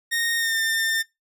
sawtooth tone with pitch glide, 1852 to 1802.4 Hz, A#6 to A6, -12 to +41 cents, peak -18 dBFS, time 0.11-1.03 s, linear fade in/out 20 ms, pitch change -47 cents, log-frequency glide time 0.37-0.56 s, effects noise-tail reverb RT60 0.2 s tail -23 dB re dry

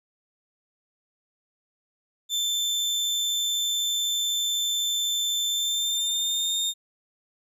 30% pulse tone with pitch glide, 3544 to 3656 Hz, A7 to A#7, +12 to -34 cents, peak -21 dBFS, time 2.29-6.74 s, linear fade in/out 50 ms, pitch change +54 cents, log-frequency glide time 5.47-6.6 s, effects none

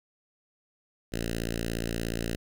5% pulse tone with notch filter, 57 Hz, A#1, 38 cents flat, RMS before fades -32 dBFS, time 1.12-2.36 s, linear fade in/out 10 ms, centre 890 Hz, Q 0.63, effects none

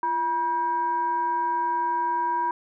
sine tone with frequency modulation, 964 Hz, B5, 42 cents flat, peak -22 dBFS, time 0.03-2.51 s, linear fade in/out 2 ms, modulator 619 Hz, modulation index 0.39, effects none

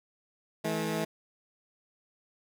15% pulse tone pair together, 161.98 / 215.1 Hz, E3 / A3, -30 / -39 cents, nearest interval perfect fourth, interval 491 cents, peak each -26 dBFS, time 0.64-1.05 s, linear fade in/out 10 ms, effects none

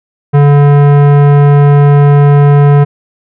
sine tone with tanh clipping, 143.8 Hz, D3, 36 cents flat, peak -4 dBFS, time 0.33-2.85 s, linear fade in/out 20 ms, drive 18 dB, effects none

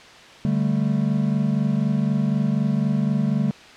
triangle chord, D suspended fourth, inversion none, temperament equal, 146.83 / 196 / 220 Hz, D3 / G3 / A3, 0 / 0 / 0 cents, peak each -21 dBFS, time 0.45-3.51 s, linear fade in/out 0 ms, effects white hiss -44 dBFS RMS until 3.76 s + low-pass 4000 Hz 12 dB/octave

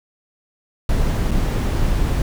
brown noise with dropouts, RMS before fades -18 dBFS, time 0.89-2.22 s, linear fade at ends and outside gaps 2 ms, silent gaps 1.31-1.314 s, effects none

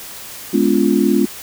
sine chord, G# diminished seventh, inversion none, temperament equal with one note detuned, 207.7 / 246.9 / 286.3 / 349.2 Hz, G#3 / B3 / D4 / F4, 0 / 0 / -44 / 0 cents, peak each -17 dBFS, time 0.53-1.26 s, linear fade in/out 10 ms, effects white hiss -33 dBFS RMS until 1.42 s

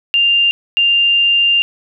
sine tone pair in turn, 2794 / 2794 Hz, F7 / F7, 0 / 0 cents, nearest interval unison, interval 0 cents, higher neither, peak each -9 dBFS, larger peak neither, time 0.14-0.51 / 0.77-1.62 s, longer second, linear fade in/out 0 ms, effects none

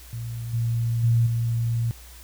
sine tone with level steps, 116.54 Hz, A#2, in tune, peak -29 / -21 / -16 / -21 dBFS, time 0.13-1.91 s, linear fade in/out 0 ms, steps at 0.53 / 1.03 / 1.26 s, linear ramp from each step 10 ms, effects added 60 Hz sine -44 dBFS peak until 2.23 s + white hiss -48 dBFS RMS until 2.23 s

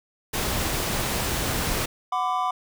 pink noise, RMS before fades -26 dBFS, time 0.33-1.86 s, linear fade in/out 10 ms
triangle chord, B minor, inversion second, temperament equal with one note detuned, 740 / 1005.6 / 1174.7 Hz, F#5 / B5 / D6, 0 / +31 / 0 cents, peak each -25 dBFS, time 2.12-2.51 s, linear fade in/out 5 ms
effects none

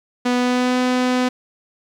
sawtooth tone with pitch glide, 246.9 to 251.7 Hz, B3 to B3, 0 to +33 cents, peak -12 dBFS, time 0.25-1.29 s, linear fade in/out 10 ms, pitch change +33 cents, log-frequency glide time 0.36-0.78 s, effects low-pass 6000 Hz 12 dB/octave + 9-bit

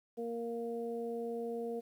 harmonic tone, 233.1 Hz, A#3, in tune, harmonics 1 / 2 / 3, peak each -42 / -37 / -47 dBFS, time 0.17-1.81 s, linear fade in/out 20 ms, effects 11-bit

